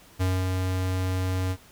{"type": "tone with ADSR envelope", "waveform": "square", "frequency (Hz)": 92.8, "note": "F#2", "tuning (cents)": 6, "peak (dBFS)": -22, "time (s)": [0.19, 1.57], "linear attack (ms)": 24, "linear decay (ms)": 230, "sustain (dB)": -3, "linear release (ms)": 60, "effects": ["pink hiss -53 dBFS RMS until 1.71 s"]}